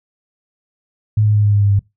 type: tone with pitch steps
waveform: sine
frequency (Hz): 106.8 / 105.63 / 104.48 / 103.34 / 102.21 / 101.1 / 99.99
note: G#2 / G#2 / G#2 / G#2 / G#2 / G#2 / G2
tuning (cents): +49 / +30 / +11 / -8 / -27 / -46 / +35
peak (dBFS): -10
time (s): 1.17-1.793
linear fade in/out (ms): 5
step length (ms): 89
effects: noise-tail reverb RT60 0.2 s tail -22 dB re dry